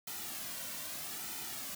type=noise with flanger; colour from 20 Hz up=white; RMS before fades=-42 dBFS; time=0.07-1.75 s; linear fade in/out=5 ms; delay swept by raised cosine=1.8 to 2.41 ms; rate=0.79 Hz; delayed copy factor=-0.6; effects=none